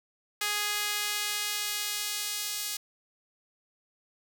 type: tone with high-pass filter sweep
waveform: sawtooth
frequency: 415.3 Hz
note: G#4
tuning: in tune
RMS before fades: -32 dBFS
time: 0.41-2.77 s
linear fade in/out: 5 ms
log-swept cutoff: 1800 to 4400 Hz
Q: 0.73
effects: none